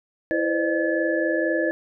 sine tone cluster, 330.8 / 498.9 / 523 / 605 / 1719 Hz, E4 / B4 / C5 / D#5 / A6, +6 / +17 / -1 / -49 / -41 cents, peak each -24 / -32 / -27 / -26 / -27 dBFS, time 0.31-1.71 s, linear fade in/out 0 ms, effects none

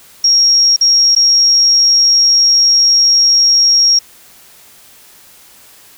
sine tone with dropouts, 5588 Hz, F8, in tune, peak -6 dBFS, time 0.24-3.99 s, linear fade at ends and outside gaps 5 ms, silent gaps 0.763-0.81 / 1.151-1.162 s, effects white hiss -42 dBFS RMS until 5.97 s

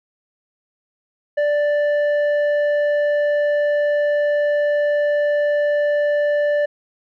square tone with low-pass filter, 587.3 Hz, D5, in tune, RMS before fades -18 dBFS, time 1.37-6.66 s, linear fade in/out 10 ms, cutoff 1300 Hz, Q 2.3, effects none

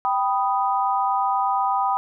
sine chord, G augmented, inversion none, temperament equal, 784 / 987.8 / 1244.5 Hz, G5 / B5 / D#6, 0 / 0 / 0 cents, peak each -22 / -23 / -25 dBFS, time 0.05-1.97 s, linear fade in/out 0 ms, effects none

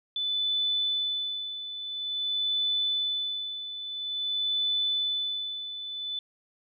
sine tone with tremolo, 3499 Hz, A7, 10 cents flat, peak -24 dBFS, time 0.16-6.19 s, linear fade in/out 2 ms, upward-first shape sine, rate 0.49 Hz, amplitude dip 70%, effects none

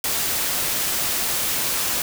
white noise, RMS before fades -23 dBFS, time 0.04-2.02 s, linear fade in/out 2 ms, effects none

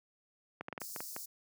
clicks, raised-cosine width 0.5 ms, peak -25 dBFS, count 8, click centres 0.61 / 0.684 / 0.727 / 0.778 / 0.817 / 0.962 / 1.005 / 1.164 s
white high-pass noise, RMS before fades -45 dBFS, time 0.8-1.26 s, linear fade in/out 10 ms, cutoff 4700 Hz, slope 48 dB/octave
effects high-pass 150 Hz 12 dB/octave

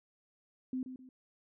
sine tone with echo, 257.1 Hz, C4, 30 cents flat, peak -33 dBFS, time 0.73-0.83 s, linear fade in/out 2 ms, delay 130 ms, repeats 2, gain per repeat -9 dB, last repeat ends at 1.09 s, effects none

